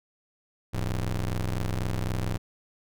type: ring-modulated tone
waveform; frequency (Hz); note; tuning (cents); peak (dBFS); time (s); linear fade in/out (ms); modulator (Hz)
30% pulse; 63.4; B1; +46; -21; 0.73-2.38; 20; 43.8
effects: none